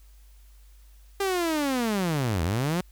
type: linear two-way sweep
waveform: sawtooth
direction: down then up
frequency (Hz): 401.3 to 77.4 to 186.9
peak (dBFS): -20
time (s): 1.2-2.81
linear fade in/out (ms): 5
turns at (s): 2.43
effects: added 50 Hz sine -49 dBFS peak until 2.91 s + white hiss -63 dBFS RMS until 2.91 s